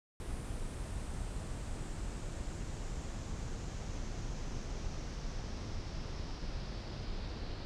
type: noise with low-pass filter sweep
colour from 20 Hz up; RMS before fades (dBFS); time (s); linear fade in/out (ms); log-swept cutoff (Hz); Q
brown; -40; 0.2-7.65; 0; 9500 to 4600; 3.4
effects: none